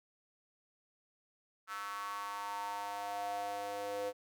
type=tone with high-pass filter sweep; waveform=square; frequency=101.5 Hz; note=G#2; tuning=39 cents flat; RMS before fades=-40 dBFS; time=1.67-4.13 s; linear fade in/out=50 ms; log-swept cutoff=1300 to 520 Hz; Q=5.7; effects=none